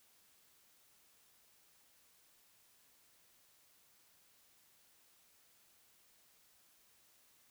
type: silence
effects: white hiss -69 dBFS RMS until 7.5 s